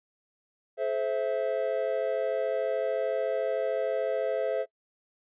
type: chord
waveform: triangle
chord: A minor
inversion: none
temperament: equal with one note detuned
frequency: 429.7 / 523.3 / 659.3 Hz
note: A4 / C5 / E5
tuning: -41 / 0 / 0 cents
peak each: -30 / -28 / -28 dBFS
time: 0.77-4.66 s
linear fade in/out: 50 ms
effects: noise-tail reverb RT60 0.1 s tail -24 dB re dry + resampled to 8000 Hz